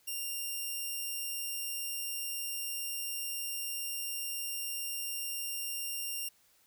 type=tone; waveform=5% pulse; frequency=2787 Hz; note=F7; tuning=4 cents flat; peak=-26 dBFS; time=0.07-6.29 s; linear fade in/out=10 ms; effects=white hiss -67 dBFS RMS until 6.66 s